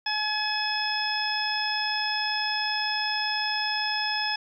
harmonic tone with a mistuned harmonic, 850 Hz, G#5, 40 cents sharp, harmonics 1 / 2 / 3 / 4 / 6, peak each -31 / -31 / -34 / -34 / -29 dBFS, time 0.06-4.36 s, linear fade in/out 5 ms, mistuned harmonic 6, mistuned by +16 cents, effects 10-bit

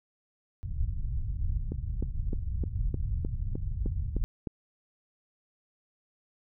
pink low-pass noise, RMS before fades -31 dBFS, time 0.63-4.24 s, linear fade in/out 0 ms, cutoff 110 Hz, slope 24 dB/octave
click train, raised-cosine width 3 ms, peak -20 dBFS, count 10, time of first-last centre 1.72-4.472 s, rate 3.27 Hz
effects none

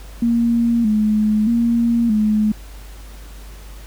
sine tone with vibrato, 223.5 Hz, A3, 27 cents sharp, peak -13 dBFS, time 0.22-2.52 s, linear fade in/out 5 ms, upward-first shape square, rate 0.8 Hz, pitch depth 80 cents each way, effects added 50 Hz sine -34 dBFS peak until 3.86 s + pink hiss -44 dBFS RMS until 3.86 s

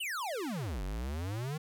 square exponential two-way sweep, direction down then up, 3136 to 44.47 to 161.1 Hz, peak -35 dBFS, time 0-1.58 s, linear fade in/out 10 ms, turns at 0.83 s, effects none

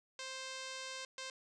5% pulse tone bursts at uneven times, 525 Hz, C5, 6 cents sharp, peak -31 dBFS, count 2, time 0.19-1.05 / 1.18-1.3 s, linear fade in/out 2 ms, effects resampled to 24000 Hz

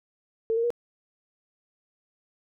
sine tone with pitch steps, 448.8 / 462.5 / 476.6 Hz, A4 / A#4 / A#4, +34 / -14 / +38 cents, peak -22 dBFS, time 0.5-0.704 s, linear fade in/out 0 ms, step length 68 ms, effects none

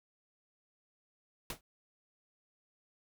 pink noise with exponential decay, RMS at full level -34 dBFS, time 1.5-1.61 s, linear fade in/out 2 ms, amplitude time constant 22 ms, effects none

